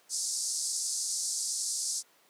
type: band-pass noise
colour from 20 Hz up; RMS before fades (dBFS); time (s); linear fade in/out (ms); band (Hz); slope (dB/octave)
white; -33; 0.09-2.03; 50; 4700 to 9400; 48
effects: pink hiss -63 dBFS RMS until 2.29 s + high-pass 400 Hz 12 dB/octave